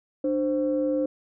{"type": "tone pair together", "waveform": "sine", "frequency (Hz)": [297.7, 523.3], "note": ["D4", "C5"], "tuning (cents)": [24, 0], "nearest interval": "minor seventh", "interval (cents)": 976, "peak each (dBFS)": -24, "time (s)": [0.24, 1.06], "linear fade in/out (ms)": 5, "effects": ["tanh soft clip ceiling -15 dBFS"]}